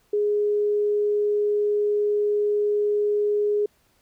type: tone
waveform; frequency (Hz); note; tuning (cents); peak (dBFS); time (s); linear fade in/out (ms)
sine; 415.3; G#4; 0; -19; 0.13-3.66; 5
effects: pink hiss -64 dBFS RMS until 4.01 s